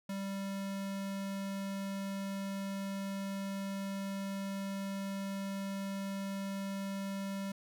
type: tone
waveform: square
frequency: 196 Hz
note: G3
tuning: in tune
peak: -37 dBFS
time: 0.09-7.52 s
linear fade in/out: 5 ms
effects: none